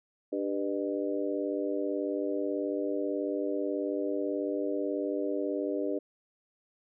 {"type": "harmonic tone with a mistuned harmonic", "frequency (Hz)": 98.3, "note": "G2", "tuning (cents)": 5, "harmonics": [3, 4, 5, 6], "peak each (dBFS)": [-33, -34, -35, -36], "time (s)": [0.32, 5.99], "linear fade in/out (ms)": 10, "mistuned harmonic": 6, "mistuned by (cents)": 46, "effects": []}